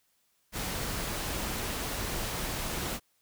pink noise, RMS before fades -34 dBFS, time 0.52-3 s, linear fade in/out 50 ms, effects white hiss -72 dBFS RMS until 3.21 s

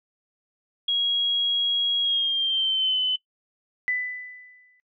sine tone with pitch glide, 3300 to 3026 Hz, G#7 to F#7, -12 to +38 cents, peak -20 dBFS, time 0.88-3.16 s, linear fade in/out 5 ms, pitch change -150 cents, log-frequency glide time 2.02-2.99 s
sine tone with exponential decay, 1995 Hz, B6, 17 cents sharp, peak -21 dBFS, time 3.88-4.8 s, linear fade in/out 0 ms, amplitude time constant 200 ms
effects noise-tail reverb RT60 0.1 s tail -19 dB re dry

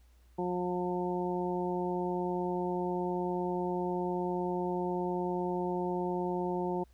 harmonic tone, 179 Hz, F3, 43 cents sharp, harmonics 1 / 2 / 3 / 4 / 5, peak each -36 / -33 / -41 / -40 / -38 dBFS, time 0.38-6.84 s, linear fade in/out 10 ms, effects added 60 Hz sine -58 dBFS peak until 6.93 s + pink hiss -71 dBFS RMS until 6.93 s

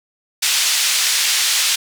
pink band-pass noise, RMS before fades -17 dBFS, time 0.42-1.76 s, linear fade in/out 10 ms, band 2900 to 8800 Hz, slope 12 dB/octave, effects none

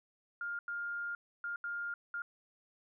sine tone bursts at uneven times, 1408 Hz, F6, 14 cents sharp, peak -36 dBFS, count 5, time 0.41-0.59 / 0.68-1.15 / 1.44-1.56 / 1.64-1.94 / 2.14-2.22 s, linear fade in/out 2 ms, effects none

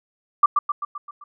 sine tone with echo, 1174.7 Hz, D6, in tune, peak -9 dBFS, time 0.43-0.46 s, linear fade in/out 5 ms, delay 130 ms, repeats 6, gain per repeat -5 dB, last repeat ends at 1.24 s, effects none

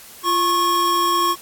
square tone pair together, 344.9 / 1095 Hz, F4 / C#6, -22 / -22 cents, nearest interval octave + minor sixth, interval 2000 cents, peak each -25 / -17 dBFS, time 0.23-1.36 s, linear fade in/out 50 ms, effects white hiss -41 dBFS RMS until 1.41 s + AAC 64 kbps

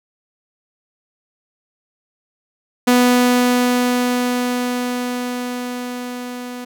sawtooth tone with level ramp, 246.9 Hz, B3, in tune, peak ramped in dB -6 to -24 dBFS, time 2.87-6.65 s, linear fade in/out 10 ms, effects none

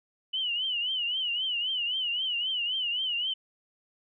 sine tone with vibrato, 2960 Hz, F#7, in tune, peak -27 dBFS, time 0.33-3.34 s, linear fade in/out 10 ms, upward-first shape triangle, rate 3.8 Hz, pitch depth 130 cents each way, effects none

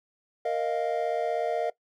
triangle chord, Bb suspended fourth, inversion none, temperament equal, 466.2 / 622.3 / 698.5 Hz, Bb4 / Eb5 / F5, 0 / 0 / 0 cents, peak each -28 dBFS, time 0.45-1.7 s, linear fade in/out 5 ms, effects noise-tail reverb RT60 0.1 s tail -19 dB re dry

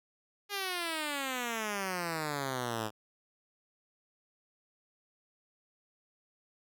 5% pulse exponential sweep, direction down, 413.1 to 105.2 Hz, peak -22 dBFS, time 0.49-2.91 s, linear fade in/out 50 ms, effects none

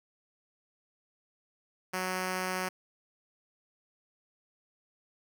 5% pulse tone, 185 Hz, F#3, in tune, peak -20 dBFS, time 1.93-2.69 s, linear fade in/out 10 ms, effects none

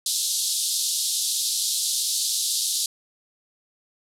pink band-pass noise, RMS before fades -25 dBFS, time 0.06-2.86 s, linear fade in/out 2 ms, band 3600 to 12000 Hz, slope 48 dB/octave, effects none

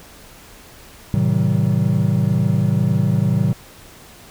triangle chord, A diminished seventh, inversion none, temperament just, 110 / 132 / 158.4 / 190.08 Hz, A2 / C3 / Eb3 / Gb3, 0 / +16 / +31 / +47 cents, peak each -18 dBFS, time 1.14-3.53 s, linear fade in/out 0 ms, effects pink hiss -43 dBFS RMS until 4.3 s

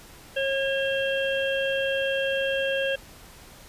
harmonic tone with a mistuned harmonic, 543 Hz, C#5, 36 cents flat, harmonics 1 / 3 / 5 / 6, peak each -25 / -30 / -32 / -33 dBFS, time 0.36-2.96 s, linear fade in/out 10 ms, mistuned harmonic 6, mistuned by -20 cents, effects pink hiss -48 dBFS RMS until 3.68 s + resampled to 32000 Hz

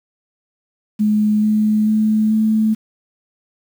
sine tone with pitch steps, 211.7 / 213.8 / 215.9 / 218 Hz, G#3 / A3 / A3 / A3, +33 / -49 / -33 / -16 cents, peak -12 dBFS, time 0.99-2.75 s, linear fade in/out 20 ms, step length 440 ms, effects 7-bit

